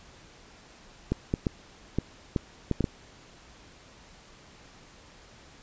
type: clicks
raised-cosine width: 3 ms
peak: -12 dBFS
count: 8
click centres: 1.12 / 1.339 / 1.468 / 1.986 / 2.362 / 2.713 / 2.807 / 2.842 s
effects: pink hiss -53 dBFS RMS until 5.62 s + resampled to 16000 Hz